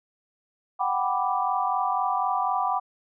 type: chord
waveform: sine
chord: G major seventh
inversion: third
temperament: equal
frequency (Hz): 740 / 784 / 987.8 / 1174.7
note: F#5 / G5 / B5 / D6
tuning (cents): 0 / 0 / 0 / 0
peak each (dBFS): -28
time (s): 0.79-2.8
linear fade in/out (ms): 20
effects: none